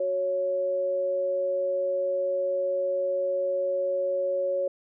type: tone pair together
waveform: sine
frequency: 370 / 554.4 Hz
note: F#4 / C#5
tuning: 0 / 0 cents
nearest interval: perfect fifth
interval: 700 cents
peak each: -35 / -24 dBFS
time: 0-4.68 s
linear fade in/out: 5 ms
effects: none